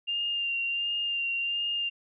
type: tone with vibrato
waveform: sine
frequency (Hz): 2794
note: F7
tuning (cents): 0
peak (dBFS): -27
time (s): 0.07-1.9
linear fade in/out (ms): 20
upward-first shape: sine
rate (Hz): 1.4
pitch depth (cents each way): 22
effects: none